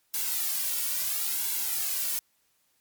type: noise with flanger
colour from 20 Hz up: blue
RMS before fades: -29 dBFS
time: 0.14-2.19 s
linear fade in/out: 0 ms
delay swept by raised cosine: 1.6 to 2.45 ms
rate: 0.74 Hz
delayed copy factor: -0.8
effects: white hiss -70 dBFS RMS until 2.8 s + MP3 96 kbps